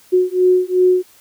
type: beating tone pair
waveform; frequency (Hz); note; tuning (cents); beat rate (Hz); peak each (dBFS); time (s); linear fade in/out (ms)
sine; 364.4 / 367.1; F#4 / F#4; -26 / -14; 2.7; -14; 0.12-1.03; 20
effects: white hiss -49 dBFS RMS until 1.2 s